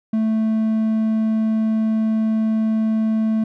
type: tone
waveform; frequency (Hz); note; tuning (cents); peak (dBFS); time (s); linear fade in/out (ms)
triangle; 220; A3; 0; -14; 0.13-3.44; 5
effects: none